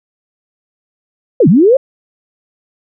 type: linear two-way sweep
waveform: sine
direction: down then up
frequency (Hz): 560 to 140.3 to 560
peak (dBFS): -4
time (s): 1.4-1.77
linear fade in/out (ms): 5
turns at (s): 1.48
effects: none